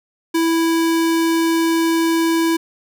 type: tone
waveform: square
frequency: 329.6 Hz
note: E4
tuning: in tune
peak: -15 dBFS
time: 0.34-2.57 s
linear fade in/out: 10 ms
effects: none